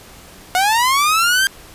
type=linear sweep; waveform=sawtooth; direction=up; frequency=716 to 1600 Hz; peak=-9 dBFS; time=0.55-1.47 s; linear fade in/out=0 ms; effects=pink hiss -41 dBFS RMS until 1.74 s + resampled to 32000 Hz